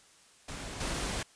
pink noise with level steps, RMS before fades -41 / -34 dBFS, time 0.48-1.23 s, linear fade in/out 5 ms, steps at 0.8 s, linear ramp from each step 5 ms, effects white hiss -60 dBFS RMS until 1.35 s + resampled to 22050 Hz

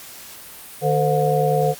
sine tone cluster, 152.2 / 445.7 / 516 / 720 Hz, D#3 / A4 / C5 / F#5, -38 / +22 / -24 / -47 cents, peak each -21 dBFS, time 0.81-1.75 s, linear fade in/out 50 ms, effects white hiss -39 dBFS RMS until 1.79 s + Opus 48 kbps

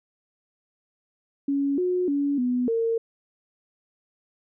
sine tone with pitch steps, 279.7 / 362.2 / 283.9 / 248 / 456.8 Hz, C#4 / F#4 / C#4 / B3 / A#4, +16 / -37 / +41 / +7 / -35 cents, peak -21 dBFS, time 1.48-2.98 s, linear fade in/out 5 ms, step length 300 ms, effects none

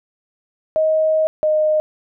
sine tone pair in turn, 629 / 616.4 Hz, D#5 / D#5, +19 / -16 cents, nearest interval unison, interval 35 cents, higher first, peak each -13 dBFS, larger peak neither, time 0.76-1.27 / 1.43-1.8 s, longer first, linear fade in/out 0 ms, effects none

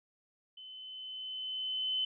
sine tone with level ramp, 3041 Hz, F#7, 47 cents sharp, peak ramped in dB -47 to -29 dBFS, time 0.57-2.05 s, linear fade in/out 5 ms, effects none

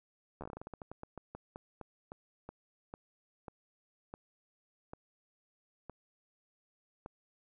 slowing click train, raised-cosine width 1 ms, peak -30 dBFS, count 26, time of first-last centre 0.41-7.061 s, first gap 12 ms, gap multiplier 1.21, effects none

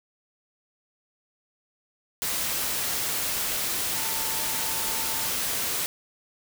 sine tone in noise, 895 Hz, A5, 29 cents sharp, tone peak -39 dBFS, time 3.95-5.27 s, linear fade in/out 0 ms, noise white, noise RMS -28 dBFS, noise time 2.22-5.86 s, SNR -14 dB, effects none

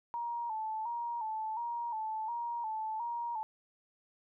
sine tone with vibrato, 908 Hz, A#5, 46 cents flat, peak -34 dBFS, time 0.14-3.43 s, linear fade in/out 0 ms, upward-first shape square, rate 1.4 Hz, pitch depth 67 cents each way, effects none

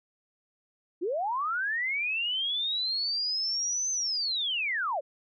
sine linear two-way sweep, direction up then down, 311.1 to 6230 to 502 Hz, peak -27 dBFS, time 1.01-5.01 s, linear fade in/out 20 ms, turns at 3.91 s, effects none

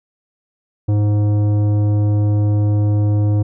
sine tone with tanh clipping, 104.1 Hz, G#2, 5 cents sharp, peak -14 dBFS, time 0.88-3.43 s, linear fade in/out 10 ms, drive 12 dB, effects none

